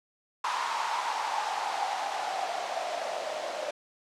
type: noise with band-pass filter sweep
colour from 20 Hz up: blue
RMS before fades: -32 dBFS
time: 0.44-3.71 s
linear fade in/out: 5 ms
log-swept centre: 1000 to 590 Hz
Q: 7.3
effects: low-pass 6000 Hz 12 dB/octave